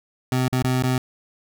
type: tone with dropouts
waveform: 25% pulse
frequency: 128 Hz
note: C3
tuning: 38 cents flat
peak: -15 dBFS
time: 0.32-0.98 s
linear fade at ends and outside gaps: 2 ms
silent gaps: 0.482-0.526 / 0.625-0.643 / 0.824-0.836 s
effects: none